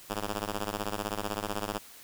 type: ring-modulated tone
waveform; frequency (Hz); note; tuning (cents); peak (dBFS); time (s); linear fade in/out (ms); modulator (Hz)
5% pulse; 103.1; G#2; -12; -18; 0.09-1.79; 20; 111
effects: white hiss -51 dBFS RMS until 2.03 s